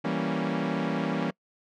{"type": "chord", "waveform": "sawtooth", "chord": "E diminished seventh", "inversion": "none", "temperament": "equal", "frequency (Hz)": [164.81, 196, 233.1, 277.2], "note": ["E3", "G3", "Bb3", "Db4"], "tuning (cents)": [0, 0, 0, 0], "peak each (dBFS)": -28, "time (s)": [0.04, 1.31], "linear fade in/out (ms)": 10, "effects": ["noise-tail reverb RT60 0.1 s tail -26 dB re dry", "low-pass 3000 Hz 12 dB/octave"]}